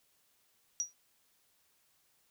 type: tone with exponential decay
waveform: sine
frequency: 5770 Hz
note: F#8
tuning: 44 cents flat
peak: -27 dBFS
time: 0.8-0.93 s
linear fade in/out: 0 ms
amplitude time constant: 27 ms
effects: white hiss -72 dBFS RMS until 2.3 s